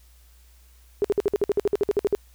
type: tone bursts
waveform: sine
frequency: 407.1 Hz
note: G#4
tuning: 35 cents flat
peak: -17 dBFS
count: 15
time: 1.02-2.15 s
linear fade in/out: 0 ms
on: 24 ms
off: 55 ms
effects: added 60 Hz sine -51 dBFS peak until 2.34 s + white hiss -60 dBFS RMS until 2.34 s